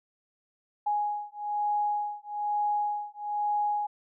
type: beating tone pair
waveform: sine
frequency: 830.6 / 831.7 Hz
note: G#5 / G#5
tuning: 0 / +2 cents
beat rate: 1.1 Hz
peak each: -30 dBFS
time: 0.86-3.87 s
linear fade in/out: 10 ms
effects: none